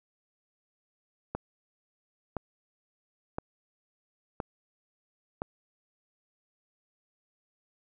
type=click train; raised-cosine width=1 ms; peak=-18 dBFS; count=5; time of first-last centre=1.35-5.419 s; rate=0.983 Hz; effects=none